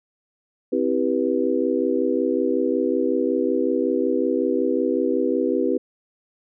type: chord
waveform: sine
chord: C major seventh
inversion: none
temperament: just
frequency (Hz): 261.6 / 327 / 392.4 / 490.5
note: C4 / E4 / G4 / B4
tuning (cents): 0 / -14 / +2 / -12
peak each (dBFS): -24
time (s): 0.72-5.78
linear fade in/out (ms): 10
effects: none